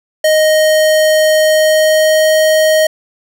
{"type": "tone with pitch glide", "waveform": "square", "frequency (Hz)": [622.3, 625.9], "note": ["D#5", "D#5"], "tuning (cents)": [0, 10], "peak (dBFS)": -8, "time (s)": [0.24, 2.87], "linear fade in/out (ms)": 5, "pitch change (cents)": 10, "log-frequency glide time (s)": [1.42, 2.34], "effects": []}